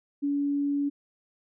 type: tone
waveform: sine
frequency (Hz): 284.7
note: C#4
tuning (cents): +46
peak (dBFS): -24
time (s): 0.22-0.9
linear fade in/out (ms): 20
effects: none